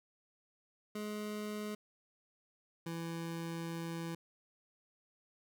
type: tone pair in turn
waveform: 25% pulse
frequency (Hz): 210.6 / 166.58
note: G#3 / E3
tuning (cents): +24 / +18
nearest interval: major third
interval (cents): 406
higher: first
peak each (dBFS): -35 / -35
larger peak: neither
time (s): 0.95-1.75 / 2.86-4.15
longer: second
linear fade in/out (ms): 5
effects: none